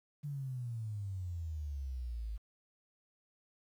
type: exponential sweep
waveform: sine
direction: down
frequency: 148.6 to 51.91 Hz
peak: -37 dBFS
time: 0.23-2.38 s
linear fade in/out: 20 ms
effects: 11-bit